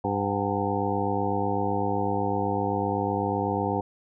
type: harmonic tone with a mistuned harmonic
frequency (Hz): 100.3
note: G2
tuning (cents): +40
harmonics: 1 / 2 / 3 / 4 / 5 / 7 / 8 / 9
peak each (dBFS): -32 / -32 / -32 / -32 / -32 / -32 / -32 / -32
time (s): 0.04-3.81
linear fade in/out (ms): 5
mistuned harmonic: 7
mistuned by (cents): +78
effects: none